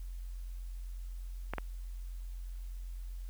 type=clicks; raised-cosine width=0.5 ms; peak=-20 dBFS; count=2; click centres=1.536 / 1.583 s; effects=added 44 Hz sine -39 dBFS peak until 3.29 s + white hiss -64 dBFS RMS until 3.29 s